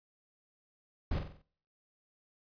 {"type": "noise with echo", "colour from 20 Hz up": "brown", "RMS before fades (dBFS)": -32, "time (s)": [1.11, 1.19], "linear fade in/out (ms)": 5, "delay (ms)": 46, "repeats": 5, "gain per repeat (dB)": -6, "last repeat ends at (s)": 1.42, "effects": ["noise-tail reverb RT60 0.6 s tail -25 dB re dry", "resampled to 11025 Hz"]}